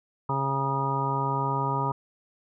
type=harmonic tone; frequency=136.9 Hz; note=C#3; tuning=21 cents flat; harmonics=1 / 2 / 3 / 4 / 5 / 6 / 7 / 9; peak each=-29 / -37 / -35 / -40 / -40 / -36 / -28 / -32 dBFS; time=0.29-1.92 s; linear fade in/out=5 ms; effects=none